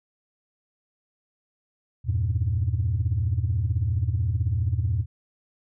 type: chord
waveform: sine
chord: E diminished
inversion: none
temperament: equal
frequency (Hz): 82.41 / 98 / 116.54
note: E2 / G2 / Bb2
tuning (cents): 0 / 0 / 0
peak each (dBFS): -25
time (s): 2.04-5.06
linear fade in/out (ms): 50
effects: tanh soft clip ceiling -15 dBFS